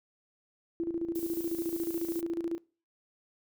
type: tone with tremolo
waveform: sine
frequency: 336.1 Hz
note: E4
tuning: 34 cents sharp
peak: -28 dBFS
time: 0.8-2.58 s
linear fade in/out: 0 ms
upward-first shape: square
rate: 14 Hz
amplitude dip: 65%
type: noise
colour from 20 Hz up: violet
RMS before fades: -43 dBFS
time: 1.15-2.21 s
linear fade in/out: 5 ms
effects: noise-tail reverb RT60 0.4 s tail -24 dB re dry